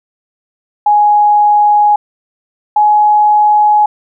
sine tone pair in turn, 833 / 840.7 Hz, G#5 / G#5, +5 / +21 cents, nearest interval unison, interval 16 cents, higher second, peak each -5 dBFS, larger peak neither, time 0.86-1.96 / 2.76-3.86 s, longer neither, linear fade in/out 5 ms, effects none

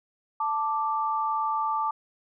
sine tone pair together, 881.9 / 1174.7 Hz, A5 / D6, +4 / 0 cents, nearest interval perfect fourth, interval 496 cents, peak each -27 dBFS, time 0.4-1.91 s, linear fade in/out 5 ms, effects none

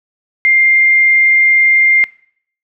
sine tone, 2106 Hz, C7, 11 cents sharp, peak -7 dBFS, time 0.45-2.04 s, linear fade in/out 0 ms, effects noise-tail reverb RT60 0.6 s tail -21 dB re dry

